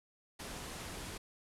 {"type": "low-pass noise", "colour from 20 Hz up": "pink", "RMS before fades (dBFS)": -45, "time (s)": [0.39, 1.18], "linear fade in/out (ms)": 10, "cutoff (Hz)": 12000, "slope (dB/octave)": 48, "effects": []}